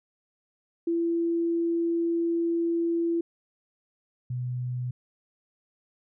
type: tone pair in turn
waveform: sine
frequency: 336.7 / 124.56 Hz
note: E4 / B2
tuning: +37 / +15 cents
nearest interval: octave + perfect fourth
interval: 1722 cents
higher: first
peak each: -23 / -28 dBFS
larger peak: first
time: 0.87-3.21 / 4.3-4.91 s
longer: first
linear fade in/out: 5 ms
effects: none